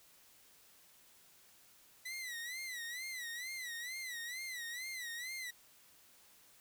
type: tone with vibrato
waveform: sawtooth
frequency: 1980 Hz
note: B6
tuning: 4 cents sharp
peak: -38 dBFS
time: 2.05-5.51 s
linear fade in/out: 10 ms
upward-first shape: sine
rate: 2.2 Hz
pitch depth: 120 cents each way
effects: white hiss -64 dBFS RMS until 6.6 s